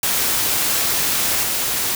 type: noise with level steps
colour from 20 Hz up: white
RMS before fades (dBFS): -19 / -21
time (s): 0.03-1.95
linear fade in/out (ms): 2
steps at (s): 1.43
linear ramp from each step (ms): 2
effects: none